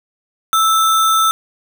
sine tone with sample-and-hold, 1318.5 Hz, E6, in tune, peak -10 dBFS, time 0.53-1.31 s, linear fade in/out 0 ms, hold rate 4900 Hz, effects none

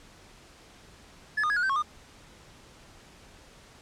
triangle tone with pitch steps, 1715 / 1223 / 1667 / 1446 / 1551 / 1095 / 1213 Hz, A6 / D#6 / G#6 / F#6 / G6 / C#6 / D#6, -45 / -30 / +6 / -40 / -19 / -22 / -44 cents, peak -22 dBFS, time 1.37-1.825 s, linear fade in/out 10 ms, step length 65 ms, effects pink hiss -53 dBFS RMS until 3.81 s + low-pass 8000 Hz 12 dB/octave

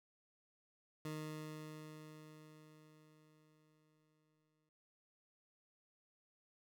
20% pulse tone with exponential decay, 154.5 Hz, D#3, 12 cents flat, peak -37 dBFS, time 1.05-4.69 s, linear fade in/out 2 ms, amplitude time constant 790 ms, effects none

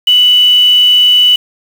sine tone with quantisation, 2968 Hz, F#7, 5 cents sharp, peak -4 dBFS, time 0.07-1.36 s, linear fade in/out 5 ms, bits 4, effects none

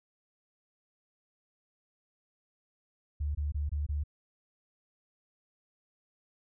sine tone bursts, 73.42 Hz, D2, in tune, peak -29 dBFS, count 5, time 3.2-4.038 s, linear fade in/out 10 ms, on 150 ms, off 22 ms, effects none

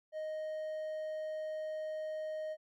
triangle tone, 622.3 Hz, D#5, in tune, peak -35 dBFS, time 0.12-2.57 s, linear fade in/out 50 ms, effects none

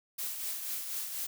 blue noise with tremolo, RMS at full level -35 dBFS, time 0.18-1.27 s, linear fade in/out 10 ms, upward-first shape triangle, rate 4.1 Hz, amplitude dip 50%, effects none

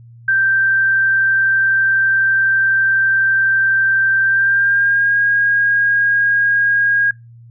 sine tone with pitch glide, 1568 to 1631.8 Hz, G6 to G#6, 0 to -31 cents, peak -11 dBFS, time 0.28-7.11 s, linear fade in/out 5 ms, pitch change +69 cents, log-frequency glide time 4.22-5.18 s, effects noise-tail reverb RT60 0.2 s tail -23 dB re dry + added 117 Hz sine -38 dBFS peak until 7.5 s

